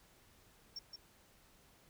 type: tone with echo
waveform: sine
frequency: 5490 Hz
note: F8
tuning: 31 cents flat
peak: -39 dBFS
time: 0.76-0.79 s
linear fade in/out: 5 ms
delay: 170 ms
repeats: 1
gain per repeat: -6 dB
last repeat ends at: 0.96 s
effects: tanh soft clip ceiling -41 dBFS + pink hiss -66 dBFS RMS until 1.89 s